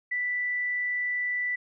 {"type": "tone", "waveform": "sine", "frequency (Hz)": 1975.5, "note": "B6", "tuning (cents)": 0, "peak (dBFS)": -26, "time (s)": [0.11, 1.56], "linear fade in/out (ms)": 10, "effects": []}